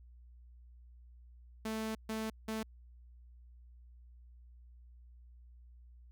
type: tone bursts at uneven times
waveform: sawtooth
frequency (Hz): 220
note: A3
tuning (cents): 0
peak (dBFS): -32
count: 3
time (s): 1.65-1.95 / 2.09-2.3 / 2.48-2.63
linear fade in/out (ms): 5
effects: added 60 Hz sine -54 dBFS peak until 6.11 s